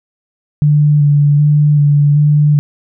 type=tone with vibrato; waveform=sine; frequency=146.83 Hz; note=D3; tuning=in tune; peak=-6 dBFS; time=0.62-2.59 s; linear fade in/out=0 ms; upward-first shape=square; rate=1.3 Hz; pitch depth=18 cents each way; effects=none